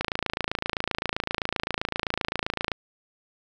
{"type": "click train", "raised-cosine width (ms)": 0.3, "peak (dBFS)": -9, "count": 76, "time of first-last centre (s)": [0.01, 2.718], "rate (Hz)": 27.7, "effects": []}